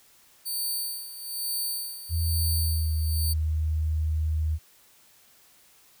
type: tone with tremolo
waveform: 5% pulse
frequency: 4565 Hz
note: D8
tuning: 50 cents flat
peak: -20 dBFS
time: 0.45-3.34 s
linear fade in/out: 20 ms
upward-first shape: sine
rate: 1.1 Hz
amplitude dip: 75%
type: tone with pitch glide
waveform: sine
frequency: 82.41 to 78.05 Hz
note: E2 to D#2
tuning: 0 to +6 cents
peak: -23 dBFS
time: 2.09-4.59 s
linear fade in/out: 50 ms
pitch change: -94 cents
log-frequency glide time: 2.19-2.98 s
effects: white hiss -58 dBFS RMS until 6 s